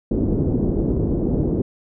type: low-pass noise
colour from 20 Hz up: white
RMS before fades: -20 dBFS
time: 0.11-1.62 s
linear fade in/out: 5 ms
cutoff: 370 Hz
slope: 24 dB/octave
effects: none